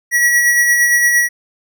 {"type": "tone with tremolo", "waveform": "square", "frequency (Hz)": 1926, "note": "B6", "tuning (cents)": -44, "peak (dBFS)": -9, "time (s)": [0.11, 1.29], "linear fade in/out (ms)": 50, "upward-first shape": "sine", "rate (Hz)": 8.7, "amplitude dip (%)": 35, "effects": []}